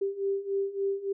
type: beating tone pair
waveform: sine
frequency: 392 / 395.5 Hz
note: G4 / G4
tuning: 0 / +15 cents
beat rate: 3.5 Hz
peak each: -32 / -29 dBFS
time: 0.01-1.13 s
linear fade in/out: 10 ms
effects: none